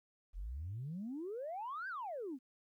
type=exponential two-way sweep; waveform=sine; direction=up then down; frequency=40.09 to 1616 to 239.8 Hz; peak=-39 dBFS; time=0.33-2.39 s; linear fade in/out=50 ms; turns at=1.88 s; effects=tanh soft clip ceiling -36 dBFS + 13-bit